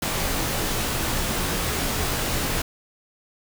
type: noise with comb filter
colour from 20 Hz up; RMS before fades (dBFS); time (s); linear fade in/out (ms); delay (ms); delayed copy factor
pink; -25; 0.02-2.62; 5; 20; -0.6
effects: none